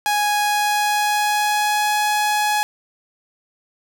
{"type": "tone with pitch glide", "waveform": "sawtooth", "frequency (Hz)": [830.6, 840.3], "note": ["G#5", "G#5"], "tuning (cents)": [0, 20], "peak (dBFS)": -13, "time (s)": [0.06, 2.63], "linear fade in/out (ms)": 0, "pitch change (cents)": 20, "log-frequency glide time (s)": [0.42, 1.95], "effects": []}